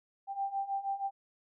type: beating tone pair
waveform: sine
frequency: 784 / 790.3 Hz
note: G5 / G5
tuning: 0 / +14 cents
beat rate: 6.3 Hz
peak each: -37 / -34 dBFS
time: 0.27-1.11 s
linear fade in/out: 50 ms
effects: none